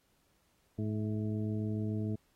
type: harmonic tone with a mistuned harmonic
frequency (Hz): 107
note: A2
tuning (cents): -48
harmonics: 1 / 2 / 3 / 4 / 6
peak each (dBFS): -34 / -36 / -41 / -44 / -51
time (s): 0.78-2.16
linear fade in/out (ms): 10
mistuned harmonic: 6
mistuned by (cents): +28
effects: pink hiss -73 dBFS RMS until 2.35 s + AAC 48 kbps